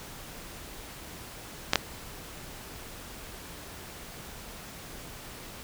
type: clicks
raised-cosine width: 0.2 ms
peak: -3 dBFS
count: 2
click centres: 1.734 / 1.757 s
effects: pink hiss -44 dBFS RMS until 5.63 s